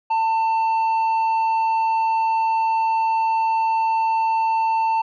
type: tone with tanh clipping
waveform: sine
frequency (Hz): 895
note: A5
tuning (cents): +29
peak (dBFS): -18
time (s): 0.1-5.02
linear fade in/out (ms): 10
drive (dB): 5
effects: none